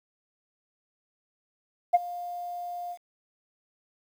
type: tone with ADSR envelope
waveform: sine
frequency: 705 Hz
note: F5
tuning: 16 cents sharp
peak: -12 dBFS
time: 1.93-2.98 s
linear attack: 17 ms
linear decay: 28 ms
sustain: -21 dB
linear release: 66 ms
effects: tanh soft clip ceiling -12 dBFS + 9-bit